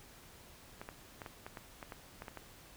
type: clicks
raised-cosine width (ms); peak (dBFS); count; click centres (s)
0.5; -29; 11; 0.815 / 0.889 / 1.218 / 1.262 / 1.465 / 1.572 / 1.828 / 1.922 / 2.221 / 2.282 / 2.373
effects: pink hiss -57 dBFS RMS until 2.76 s